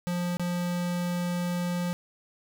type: tone with dropouts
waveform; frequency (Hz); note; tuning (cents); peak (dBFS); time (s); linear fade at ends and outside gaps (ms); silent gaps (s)
square; 176.1; F3; +15; -28; 0.07-1.93; 0; 0.37-0.396
effects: 9-bit